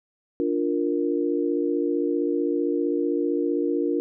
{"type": "chord", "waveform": "sine", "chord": "Bb major", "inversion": "first", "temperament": "equal", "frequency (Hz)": [293.7, 349.2, 466.2], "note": ["D4", "F4", "Bb4"], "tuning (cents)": [0, 0, 0], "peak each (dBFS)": [-25, -25, -27], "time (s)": [0.4, 4], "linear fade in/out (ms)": 0, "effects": []}